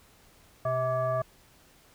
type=tone with frequency modulation; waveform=sine; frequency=645 Hz; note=E5; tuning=38 cents flat; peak=-25 dBFS; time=0.65-1.22 s; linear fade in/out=5 ms; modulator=520 Hz; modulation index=0.94; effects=pink hiss -59 dBFS RMS until 1.94 s